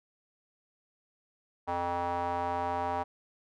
square tone with band-pass filter, 87.31 Hz, F2, in tune, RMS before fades -32 dBFS, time 1.67-3.04 s, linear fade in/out 20 ms, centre 850 Hz, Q 3.7, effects none

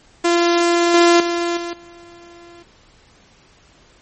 sawtooth tone with level steps, 343.6 Hz, F4, 28 cents flat, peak -9 / -5 / -14 / -20 / -36 dBFS, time 0.24-2.63 s, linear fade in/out 10 ms, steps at 0.94 / 1.2 / 1.57 / 1.73 s, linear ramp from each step 2 ms, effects pink hiss -51 dBFS RMS until 4.01 s + MP3 32 kbps

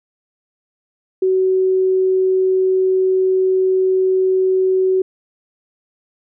sine tone, 375.7 Hz, F#4, 26 cents sharp, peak -12 dBFS, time 1.22-5.02 s, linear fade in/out 5 ms, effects none

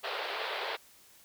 pink band-pass noise, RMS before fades -36 dBFS, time 0.03-0.77 s, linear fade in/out 20 ms, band 420 to 4400 Hz, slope 48 dB/octave, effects white hiss -59 dBFS RMS until 1.24 s

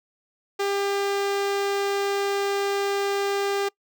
sawtooth tone with notch filter, 399.2 Hz, G4, 32 cents sharp, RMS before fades -25 dBFS, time 0.59-3.69 s, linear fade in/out 10 ms, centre 11000 Hz, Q 1.1, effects noise-tail reverb RT60 0.1 s tail -24 dB re dry

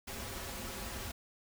pink noise with comb filter, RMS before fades -42 dBFS, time 0.07-1.12 s, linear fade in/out 10 ms, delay 6.6 ms, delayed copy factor -0.75, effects none

